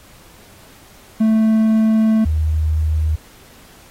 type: tone pair in turn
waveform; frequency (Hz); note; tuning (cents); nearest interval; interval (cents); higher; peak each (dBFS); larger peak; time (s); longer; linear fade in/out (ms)
triangle / sine; 220 / 78.01; A3 / D#2; 0 / +5; octave + tritone; 1795; first; -9 / -14; first; 1.2-2.25 / 2.25-3.16; first; 10
effects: pink hiss -46 dBFS RMS until 3.9 s + AAC 48 kbps